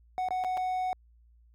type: tone with dropouts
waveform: triangle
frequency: 740 Hz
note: F#5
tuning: in tune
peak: -26 dBFS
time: 0.18-0.93 s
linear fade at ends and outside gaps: 0 ms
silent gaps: 0.286-0.307 / 0.439-0.446 / 0.571-0.575 s
effects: added 58 Hz sine -57 dBFS peak until 1.54 s